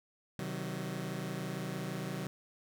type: chord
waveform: sawtooth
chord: C diminished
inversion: none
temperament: just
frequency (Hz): 130.81 / 156.98 / 188.37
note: C3 / Eb3 / Gb3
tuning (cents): 0 / +16 / +31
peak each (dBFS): -38 / -37 / -36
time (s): 0.39-2.27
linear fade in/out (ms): 0
effects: none